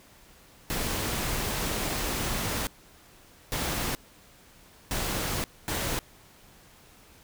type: noise bursts at uneven times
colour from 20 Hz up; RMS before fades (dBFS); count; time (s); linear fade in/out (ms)
pink; -30; 4; 0.7-2.67 / 3.52-3.95 / 4.91-5.44 / 5.68-5.99; 0
effects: pink hiss -55 dBFS RMS until 7.23 s